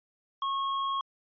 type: tone with tanh clipping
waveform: sine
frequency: 1092 Hz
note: C#6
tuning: 26 cents flat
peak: -30 dBFS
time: 0.42-1.01 s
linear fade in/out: 2 ms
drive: 15 dB
effects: resampled to 11025 Hz